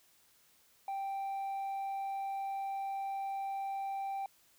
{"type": "tone with hard clipping", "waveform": "triangle", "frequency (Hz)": 784, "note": "G5", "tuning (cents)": 0, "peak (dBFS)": -34, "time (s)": [0.88, 4.26], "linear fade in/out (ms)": 2, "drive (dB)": 1, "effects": ["white hiss -67 dBFS RMS until 4.58 s"]}